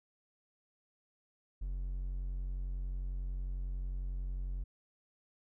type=tone; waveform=triangle; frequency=45.54 Hz; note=F#1; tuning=27 cents flat; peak=-33 dBFS; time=1.61-4.64 s; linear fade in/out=10 ms; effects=none